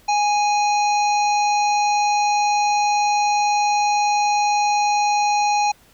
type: harmonic tone with a mistuned harmonic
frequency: 829 Hz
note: G#5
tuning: 3 cents flat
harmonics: 1 / 3 / 5 / 7 / 8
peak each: -16 / -26 / -30 / -33 / -34 dBFS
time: 0.08-5.72 s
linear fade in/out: 10 ms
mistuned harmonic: 7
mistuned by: -34 cents
effects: pink hiss -53 dBFS RMS until 5.93 s